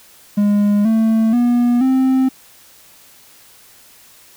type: tone with pitch steps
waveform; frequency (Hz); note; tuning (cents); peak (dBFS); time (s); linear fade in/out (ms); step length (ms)
triangle; 205.4 / 222.7 / 241.5 / 261.8; G#3 / A3 / B3 / C4; -19 / +21 / -39 / +1; -9; 0.37-2.29; 10; 480
effects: white hiss -46 dBFS RMS until 4.36 s